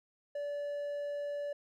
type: tone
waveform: triangle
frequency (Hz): 578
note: D5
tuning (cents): -28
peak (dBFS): -33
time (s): 0.35-1.53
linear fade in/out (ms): 5
effects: none